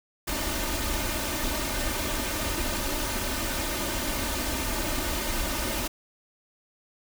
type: noise with comb filter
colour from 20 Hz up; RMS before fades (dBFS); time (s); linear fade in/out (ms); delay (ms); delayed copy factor
pink; -29; 0.27-5.88; 10; 3.3; +0.7
effects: none